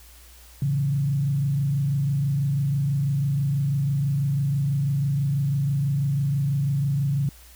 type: tone with frequency modulation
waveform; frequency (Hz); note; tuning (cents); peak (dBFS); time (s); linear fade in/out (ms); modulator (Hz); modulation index
sine; 140; C#3; +18; -20; 0.62-7.29; 2; 26.1; 0.58
effects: added 60 Hz sine -48 dBFS peak until 7.55 s + white hiss -51 dBFS RMS until 7.55 s